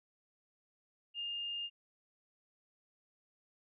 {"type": "tone", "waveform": "sine", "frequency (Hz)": 2819, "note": "F7", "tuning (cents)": 16, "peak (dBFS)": -37, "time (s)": [1.14, 1.7], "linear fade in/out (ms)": 50, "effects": []}